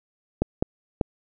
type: clicks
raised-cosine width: 2 ms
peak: -7 dBFS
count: 3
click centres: 0.42 / 0.625 / 1.012 s
effects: none